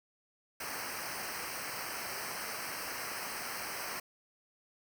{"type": "noise with comb filter", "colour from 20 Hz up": "pink", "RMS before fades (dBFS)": -40, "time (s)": [0.6, 4], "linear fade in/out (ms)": 5, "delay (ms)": 0.28, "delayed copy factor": -1, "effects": []}